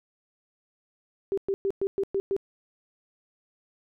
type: tone bursts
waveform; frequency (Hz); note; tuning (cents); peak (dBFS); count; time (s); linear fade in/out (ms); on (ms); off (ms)
sine; 392; G4; 0; -23; 7; 1.32-2.365; 0; 55; 110
effects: none